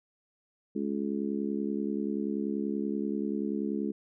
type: harmonic tone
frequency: 70.4 Hz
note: C#2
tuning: 27 cents sharp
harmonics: 3 / 4 / 5 / 6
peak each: -32 / -34 / -36 / -38 dBFS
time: 0.75-3.92 s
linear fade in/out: 10 ms
effects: none